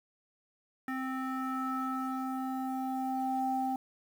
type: tone with low-pass filter sweep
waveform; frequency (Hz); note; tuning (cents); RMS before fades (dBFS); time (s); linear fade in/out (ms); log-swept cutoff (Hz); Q
square; 261.6; C4; 0; -34; 0.88-3.76; 2; 1700 to 730; 5.3
effects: 9-bit